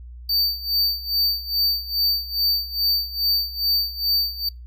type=tone with tremolo; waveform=square; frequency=4602 Hz; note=D8; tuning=36 cents flat; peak=-17 dBFS; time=0.29-4.49 s; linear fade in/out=5 ms; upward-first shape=sine; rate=2.4 Hz; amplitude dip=85%; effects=noise-tail reverb RT60 0.2 s tail -23 dB re dry + added 60 Hz sine -36 dBFS peak until 4.66 s